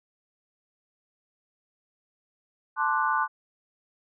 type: chord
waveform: sine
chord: D dominant seventh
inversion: second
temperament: equal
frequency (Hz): 880 / 1046.5 / 1174.7 / 1480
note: A5 / C6 / D6 / F#6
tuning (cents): 0 / 0 / 0 / 0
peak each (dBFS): -28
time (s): 2.76-3.28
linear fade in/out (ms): 50
effects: none